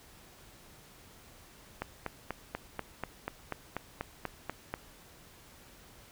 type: click train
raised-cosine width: 0.5 ms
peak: -19 dBFS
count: 13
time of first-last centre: 1.82-4.74 s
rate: 4.11 Hz
effects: pink hiss -56 dBFS RMS until 6.11 s